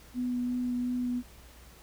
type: tone with vibrato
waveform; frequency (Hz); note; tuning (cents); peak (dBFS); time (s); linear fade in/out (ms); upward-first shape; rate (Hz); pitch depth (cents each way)
sine; 246.9; B3; 0; -28; 0.14-1.23; 50; sine; 2.8; 11
effects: added 60 Hz sine -53 dBFS peak until 1.82 s + pink hiss -55 dBFS RMS until 1.82 s